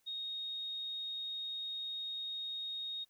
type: tone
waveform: sine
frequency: 3729 Hz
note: A#7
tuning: in tune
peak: -38 dBFS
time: 0.06-3.05 s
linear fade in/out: 20 ms
effects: white hiss -75 dBFS RMS until 3.09 s